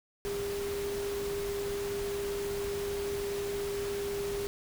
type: tone in noise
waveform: sine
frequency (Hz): 402.7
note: G4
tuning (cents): +47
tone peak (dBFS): -32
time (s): 0.25-4.47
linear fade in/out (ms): 0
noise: pink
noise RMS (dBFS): -41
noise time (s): 0.25-4.47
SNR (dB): +6
effects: none